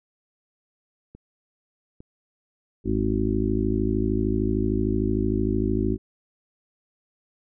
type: click train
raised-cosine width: 3 ms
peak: -30 dBFS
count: 4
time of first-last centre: 1.15-3.714 s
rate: 1.17 Hz
type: harmonic tone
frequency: 53.2 Hz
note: G#1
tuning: 42 cents sharp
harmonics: 1 / 2 / 4 / 5 / 6 / 7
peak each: -28 / -28 / -28 / -28 / -28 / -28 dBFS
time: 2.84-5.98 s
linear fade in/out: 50 ms
effects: none